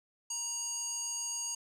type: tone with band-pass filter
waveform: square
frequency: 947 Hz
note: A#5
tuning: 27 cents sharp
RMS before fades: -37 dBFS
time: 0.3-1.55 s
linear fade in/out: 5 ms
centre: 7100 Hz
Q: 8.7
effects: none